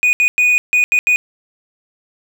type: tone bursts at uneven times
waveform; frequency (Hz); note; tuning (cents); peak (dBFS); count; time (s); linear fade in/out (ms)
triangle; 2472; D#7; -12; -8; 6; 0.03-0.13 / 0.2-0.28 / 0.38-0.58 / 0.73-0.84 / 0.92-0.99 / 1.07-1.16; 0
effects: none